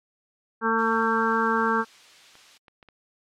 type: harmonic tone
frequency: 225.4 Hz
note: A3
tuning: 42 cents sharp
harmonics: 1 / 2 / 4 / 5 / 6 / 7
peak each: -27 / -27 / -27 / -27 / -27 / -27 dBFS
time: 0.61-1.85 s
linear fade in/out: 50 ms
type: noise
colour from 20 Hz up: blue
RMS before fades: -42 dBFS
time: 0.78-2.58 s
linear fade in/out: 10 ms
type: clicks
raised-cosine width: 0.3 ms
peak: -33 dBFS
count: 4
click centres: 2.354 / 2.682 / 2.828 / 2.887 s
effects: low-pass 4000 Hz 12 dB/octave + MP3 96 kbps